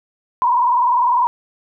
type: tone with vibrato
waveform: sine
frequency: 980 Hz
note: B5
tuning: 14 cents flat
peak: -12 dBFS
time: 0.42-1.27 s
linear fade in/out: 0 ms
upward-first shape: square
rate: 20 Hz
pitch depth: 63 cents each way
effects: none